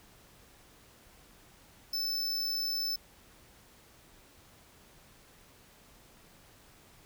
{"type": "tone", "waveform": "square", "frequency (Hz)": 5274, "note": "E8", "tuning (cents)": 0, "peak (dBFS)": -31, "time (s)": [1.93, 2.96], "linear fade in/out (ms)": 5, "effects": ["pink hiss -59 dBFS RMS until 7.05 s"]}